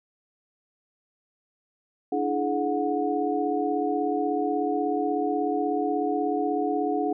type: tone cluster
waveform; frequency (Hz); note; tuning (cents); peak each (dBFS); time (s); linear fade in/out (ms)
sine; 292.5 / 328.9 / 423 / 729; D4 / E4 / G#4 / F#5; -7 / -4 / +32 / -26; -28 / -31 / -28 / -28; 2.12-7.13; 5
effects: none